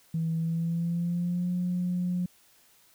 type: tone with pitch glide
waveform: sine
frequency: 163.1 to 178.89 Hz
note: E3 to F3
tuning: -18 to +42 cents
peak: -25 dBFS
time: 0.14-2.26 s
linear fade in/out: 5 ms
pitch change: +160 cents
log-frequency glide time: 0.37-1.51 s
effects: tanh soft clip ceiling -21 dBFS + white hiss -61 dBFS RMS until 2.94 s